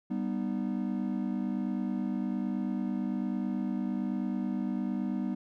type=chord; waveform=triangle; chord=G augmented; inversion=none; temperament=just; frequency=196 / 245 / 306.2 Hz; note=G3 / B3 / D#4; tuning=0 / -14 / -28 cents; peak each=-31 / -31 / -35 dBFS; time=0.1-5.35 s; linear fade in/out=10 ms; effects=none